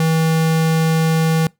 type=tone; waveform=square; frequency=161.2 Hz; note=E3; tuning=38 cents flat; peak=-14 dBFS; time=0-1.47 s; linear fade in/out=2 ms; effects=noise-tail reverb RT60 0.2 s tail -24 dB re dry